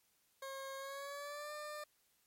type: tone with pitch glide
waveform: 20% pulse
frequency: 540 to 599.2 Hz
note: C#5 to D5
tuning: -45 to +35 cents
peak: -39 dBFS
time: 0.42-1.84 s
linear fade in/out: 5 ms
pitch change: +180 cents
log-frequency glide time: 0.77-1.53 s
effects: white hiss -75 dBFS RMS until 2.26 s + MP3 64 kbps